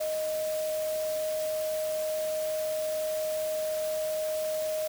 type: tone in noise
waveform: sine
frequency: 622.3 Hz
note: D#5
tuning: in tune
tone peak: -28 dBFS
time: 0-4.88 s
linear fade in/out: 10 ms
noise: white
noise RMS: -41 dBFS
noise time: 0-4.88 s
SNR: +10 dB
effects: none